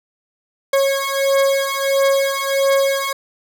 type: beating tone pair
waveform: 40% pulse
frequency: 547 / 548.5 Hz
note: C#5 / C#5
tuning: -23 / -18 cents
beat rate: 1.5 Hz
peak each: -17 dBFS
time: 0.73-3.13 s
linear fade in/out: 5 ms
effects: none